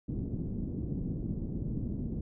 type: low-pass noise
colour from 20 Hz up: white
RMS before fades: -35 dBFS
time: 0.08-2.21 s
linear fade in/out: 5 ms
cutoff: 270 Hz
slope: 24 dB/octave
effects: none